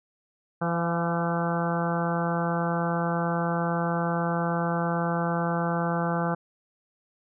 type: harmonic tone with a mistuned harmonic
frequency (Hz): 169.3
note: E3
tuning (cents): +46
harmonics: 1 / 2 / 3 / 4 / 5 / 6 / 7 / 8 / 9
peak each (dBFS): -27 / -35 / -32 / -33 / -33 / -38 / -35 / -36 / -37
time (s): 0.61-6.35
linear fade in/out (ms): 10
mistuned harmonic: 4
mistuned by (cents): +23
effects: none